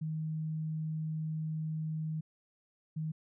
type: tone pair in turn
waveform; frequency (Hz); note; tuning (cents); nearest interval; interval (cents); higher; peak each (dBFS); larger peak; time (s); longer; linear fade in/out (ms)
sine; 157.1 / 157.1; D#3 / D#3; +17 / +17; unison; 0; neither; -33 / -33; neither; 0.01-2.21 / 2.96-3.12; first; 10
effects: none